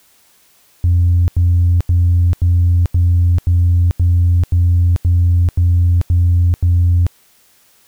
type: tone bursts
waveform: sine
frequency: 87.31 Hz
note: F2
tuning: in tune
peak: -7 dBFS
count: 12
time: 0.84-7.066 s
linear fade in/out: 0 ms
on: 440 ms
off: 86 ms
effects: tanh soft clip ceiling -6 dBFS + white hiss -52 dBFS RMS until 7.87 s